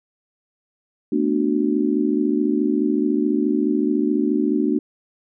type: chord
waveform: sine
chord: B minor seventh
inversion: third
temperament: just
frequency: 222.2 / 246.9 / 296.3 / 370.4 Hz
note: A3 / B3 / D4 / F#4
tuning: +17 / 0 / +15 / +2 cents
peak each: -23 / -24 / -20 / -24 dBFS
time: 1.12-4.79 s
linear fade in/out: 5 ms
effects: none